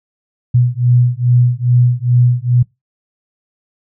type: beating tone pair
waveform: sine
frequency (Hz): 121.6 / 124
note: B2 / B2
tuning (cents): -26 / +7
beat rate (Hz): 2.4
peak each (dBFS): -12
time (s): 0.54-2.63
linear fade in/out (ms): 10
effects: noise-tail reverb RT60 0.2 s tail -23 dB re dry